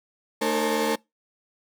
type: tone cluster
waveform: 35% pulse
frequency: 223.1 / 304.6 / 457.9 / 536 / 858 Hz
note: A3 / D#4 / A#4 / C5 / A5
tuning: +24 / -37 / -31 / +42 / -44 cents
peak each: -28 / -29 / -24 / -27 / -29 dBFS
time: 0.41-0.96 s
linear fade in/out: 10 ms
effects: noise-tail reverb RT60 0.2 s tail -24 dB re dry